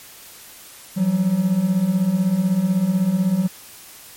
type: beating tone pair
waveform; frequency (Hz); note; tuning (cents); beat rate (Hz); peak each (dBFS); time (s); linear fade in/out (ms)
triangle; 172.8 / 188.8; F3 / F#3; -18 / +35; 16; -20 / -15; 0.96-3.48; 20
effects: white hiss -42 dBFS RMS until 4.16 s + MP3 64 kbps